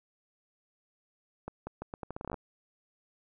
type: accelerating click train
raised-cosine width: 1 ms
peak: -24 dBFS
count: 14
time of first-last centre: 1.48-2.343 s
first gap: 190 ms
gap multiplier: 0.79
effects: none